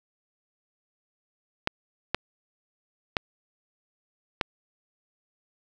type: clicks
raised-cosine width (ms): 0.3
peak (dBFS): -7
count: 4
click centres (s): 1.674 / 2.146 / 3.168 / 4.412
effects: none